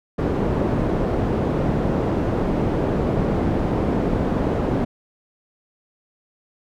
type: low-pass noise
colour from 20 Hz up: white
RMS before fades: -21 dBFS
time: 0.18-4.85 s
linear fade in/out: 10 ms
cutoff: 400 Hz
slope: 12 dB/octave
effects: none